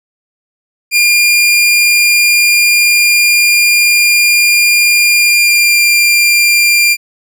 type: tone with pitch glide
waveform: sawtooth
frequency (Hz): 2407 to 2389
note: D7 to D7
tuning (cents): +42 to +29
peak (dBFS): -3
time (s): 0.91-6.97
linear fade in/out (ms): 50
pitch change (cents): -13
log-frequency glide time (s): 5.17-5.78
effects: none